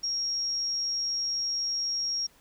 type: tone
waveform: sine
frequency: 5588 Hz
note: F8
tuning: in tune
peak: -27 dBFS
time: 0.03-2.27 s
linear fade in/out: 10 ms
effects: pink hiss -60 dBFS RMS until 2.4 s